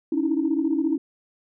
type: tone cluster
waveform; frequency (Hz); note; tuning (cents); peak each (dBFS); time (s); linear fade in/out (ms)
sine; 278 / 313.9 / 328.7; C#4 / D#4 / E4; +5 / +15 / -5; -24; 0.12-0.98; 5
effects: tanh soft clip ceiling -12 dBFS